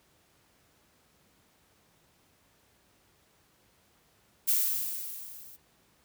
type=noise with level ramp; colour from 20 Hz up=violet; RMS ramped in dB=-24 to -51 dBFS; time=4.47-5.57 s; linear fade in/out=20 ms; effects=pink hiss -66 dBFS RMS until 6.04 s + high-pass 60 Hz 12 dB/octave